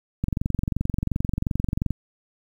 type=click train; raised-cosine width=5 ms; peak=-11 dBFS; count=39; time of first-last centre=0.24-1.907 s; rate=22.8 Hz; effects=8-bit